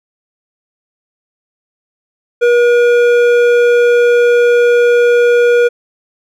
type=tone with hard clipping; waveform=sine; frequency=480 Hz; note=B4; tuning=49 cents flat; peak=-8 dBFS; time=2.41-5.69 s; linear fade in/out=20 ms; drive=10 dB; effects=none